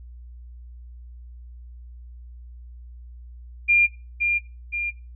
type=tone with echo; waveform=sine; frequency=2400 Hz; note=D7; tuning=37 cents sharp; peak=-14 dBFS; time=3.68-3.87 s; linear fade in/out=20 ms; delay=520 ms; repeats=2; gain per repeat=-5 dB; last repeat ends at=4.91 s; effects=noise-tail reverb RT60 0.3 s tail -17 dB re dry + added 60 Hz sine -39 dBFS peak until 5.15 s